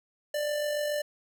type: tone with amplitude modulation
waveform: square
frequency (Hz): 592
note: D5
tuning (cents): +14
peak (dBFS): -27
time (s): 0.34-1.02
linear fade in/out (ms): 5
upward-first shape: sine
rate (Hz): 47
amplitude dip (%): 35
effects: none